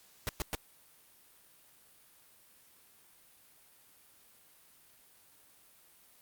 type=noise bursts; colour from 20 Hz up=pink; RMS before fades=-34 dBFS; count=3; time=0.27-0.55 s; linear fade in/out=0 ms; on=20 ms; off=110 ms; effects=white hiss -62 dBFS RMS until 6.21 s + Opus 48 kbps